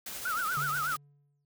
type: noise with tremolo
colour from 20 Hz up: white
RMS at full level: -39 dBFS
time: 0.06-0.97 s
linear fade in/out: 5 ms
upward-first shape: sine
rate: 13 Hz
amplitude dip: 25%
type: tone with vibrato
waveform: sine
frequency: 1365 Hz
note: F6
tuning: 40 cents flat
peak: -29 dBFS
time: 0.25-0.96 s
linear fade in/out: 5 ms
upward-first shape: triangle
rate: 8.2 Hz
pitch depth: 200 cents each way
type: tone with exponential decay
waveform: triangle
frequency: 143.4 Hz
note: D3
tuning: 41 cents flat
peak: -33 dBFS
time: 0.57-1.45 s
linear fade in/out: 2 ms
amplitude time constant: 190 ms
effects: none